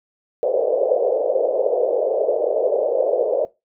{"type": "band-pass noise", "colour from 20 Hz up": "pink", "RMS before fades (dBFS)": -19, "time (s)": [0.43, 3.45], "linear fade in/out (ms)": 0, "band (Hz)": [460, 600], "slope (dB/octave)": 48, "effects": ["noise-tail reverb RT60 0.2 s tail -18 dB re dry"]}